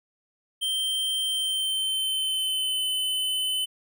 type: tone with pitch glide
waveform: square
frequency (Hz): 3137 to 3032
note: G7 to F#7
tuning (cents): +1 to +42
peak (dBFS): -25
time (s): 0.61-3.66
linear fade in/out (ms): 20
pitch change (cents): -59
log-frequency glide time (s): 1.24-2.86
effects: none